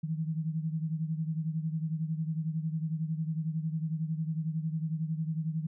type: beating tone pair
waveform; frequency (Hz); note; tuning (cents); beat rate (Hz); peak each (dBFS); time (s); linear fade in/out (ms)
sine; 157.3 / 168.3; D#3 / E3; +19 / +36; 11; -31 / -36; 0.03-5.67; 10
effects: none